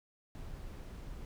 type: noise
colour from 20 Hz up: brown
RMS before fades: -45 dBFS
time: 0.35-1.25 s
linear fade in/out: 0 ms
effects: none